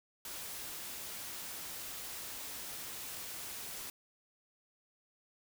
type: noise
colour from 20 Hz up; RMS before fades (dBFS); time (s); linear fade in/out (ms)
white; -44; 0.25-3.9; 2
effects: none